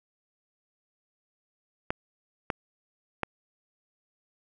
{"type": "clicks", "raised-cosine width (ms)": 0.5, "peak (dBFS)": -12, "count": 3, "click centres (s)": [1.905, 2.502, 3.233], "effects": []}